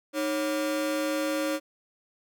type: ring-modulated tone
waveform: 45% pulse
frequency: 429.5 Hz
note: A4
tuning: 42 cents flat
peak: -23 dBFS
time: 0.13-1.6 s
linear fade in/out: 50 ms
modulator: 121 Hz
effects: none